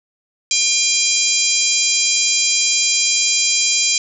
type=harmonic tone with a mistuned harmonic; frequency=801 Hz; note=G5; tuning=37 cents sharp; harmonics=3 / 4 / 5 / 6 / 7 / 8 / 9; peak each=-22 / -24 / -24 / -20 / -24 / -22 / -19 dBFS; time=0.51-3.98 s; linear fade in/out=2 ms; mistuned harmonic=6; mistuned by=+15 cents; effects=none